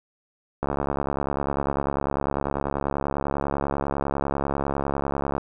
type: click train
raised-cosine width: 1 ms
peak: -11 dBFS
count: 334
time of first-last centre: 0.63-5.38 s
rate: 70.1 Hz
effects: none